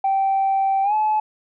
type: tone with pitch glide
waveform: sine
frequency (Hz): 778 to 858.3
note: G5 to A5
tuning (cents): -13 to -43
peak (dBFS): -15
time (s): 0.04-1.2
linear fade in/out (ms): 5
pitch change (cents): +170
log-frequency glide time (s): 0.83-0.94
effects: tanh soft clip ceiling -13 dBFS